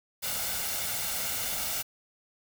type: noise with comb filter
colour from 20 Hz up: white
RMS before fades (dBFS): -32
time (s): 0.22-1.83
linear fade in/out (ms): 20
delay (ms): 1.4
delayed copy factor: +0.55
effects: none